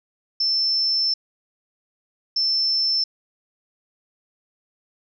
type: tone bursts at uneven times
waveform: sine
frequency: 5320 Hz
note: E8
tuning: 15 cents sharp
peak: -18 dBFS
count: 2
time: 0.4-1.14 / 2.36-3.04 s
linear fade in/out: 5 ms
effects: none